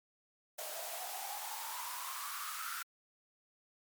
white noise with high-pass filter sweep, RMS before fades -42 dBFS, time 0.58-2.83 s, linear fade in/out 10 ms, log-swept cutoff 610 to 1400 Hz, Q 8.2, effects MP3 96 kbps

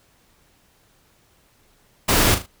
pink noise with echo, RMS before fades -17 dBFS, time 2.08-2.35 s, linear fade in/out 10 ms, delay 38 ms, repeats 3, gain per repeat -9 dB, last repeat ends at 2.464 s, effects pink hiss -59 dBFS RMS until 2.6 s

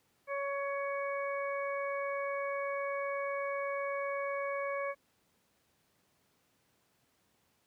harmonic tone, 559 Hz, C#5, 14 cents sharp, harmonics 1 / 2 / 3 / 4, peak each -35 / -39 / -44 / -42 dBFS, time 0.27-4.95 s, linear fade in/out 50 ms, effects pink hiss -73 dBFS RMS until 7.66 s + high-pass 100 Hz 12 dB/octave

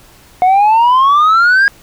sine exponential sweep, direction up, 720 to 1650 Hz, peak -3 dBFS, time 0.42-1.68 s, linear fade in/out 0 ms, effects tanh soft clip ceiling -5 dBFS + pink hiss -43 dBFS RMS until 1.82 s

